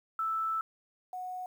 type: tone pair in turn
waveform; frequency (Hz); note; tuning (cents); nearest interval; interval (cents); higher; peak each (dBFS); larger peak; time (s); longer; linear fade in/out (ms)
sine; 1318.5 / 734.4; E6 / F#5; 0 / -13; minor seventh; 1013; first; -29 / -36; first; 0.19-0.61 / 1.13-1.46; first; 2
effects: 10-bit